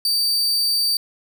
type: tone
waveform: 40% pulse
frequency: 4625 Hz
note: D8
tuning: 27 cents flat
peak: -16 dBFS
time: 0.05-0.97 s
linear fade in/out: 2 ms
effects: none